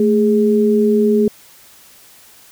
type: tone pair together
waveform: sine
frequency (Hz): 219.6 / 415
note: A3 / G#4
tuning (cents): -3 / -1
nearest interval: major seventh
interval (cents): 1102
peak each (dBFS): -13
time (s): 0-1.28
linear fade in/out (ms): 2
effects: white hiss -45 dBFS RMS until 2.51 s